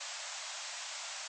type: band-pass noise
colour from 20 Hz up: white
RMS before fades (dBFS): -43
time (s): 0-1.28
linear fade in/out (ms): 10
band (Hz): 570 to 7900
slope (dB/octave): 96
effects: none